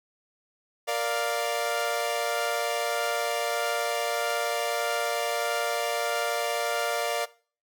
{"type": "chord", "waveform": "sawtooth", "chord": "Bb major", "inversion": "none", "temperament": "equal", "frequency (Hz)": [466.2, 587.3, 698.5], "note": ["Bb4", "D5", "F5"], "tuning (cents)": [0, 0, 0], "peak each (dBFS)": [-28, -26, -26], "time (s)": [0.87, 7.26], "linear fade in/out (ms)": 20, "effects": ["noise-tail reverb RT60 0.4 s tail -19 dB re dry"]}